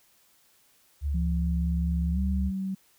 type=tone with vibrato; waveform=sine; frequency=71.2 Hz; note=C#2; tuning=47 cents sharp; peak=-25 dBFS; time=1.01-2.52 s; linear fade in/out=50 ms; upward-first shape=triangle; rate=4.8 Hz; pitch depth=30 cents each way
type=tone with pitch glide; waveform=sine; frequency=171.5 to 191.39 Hz; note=F3 to G3; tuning=-31 to -41 cents; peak=-28 dBFS; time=1.14-2.75 s; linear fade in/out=10 ms; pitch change=+190 cents; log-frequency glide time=2.12-2.19 s
effects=white hiss -63 dBFS RMS until 2.98 s